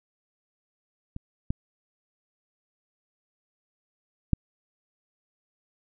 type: clicks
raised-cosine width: 5 ms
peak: -23 / -14 / -8 dBFS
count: 3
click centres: 1.164 / 1.505 / 4.333 s
effects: none